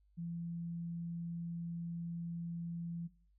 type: tone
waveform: sine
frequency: 169.4 Hz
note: E3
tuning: 48 cents sharp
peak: -39 dBFS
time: 0.17-3.08 s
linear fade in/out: 20 ms
effects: noise-tail reverb RT60 0.4 s tail -18 dB re dry + added 50 Hz sine -67 dBFS peak until 3.38 s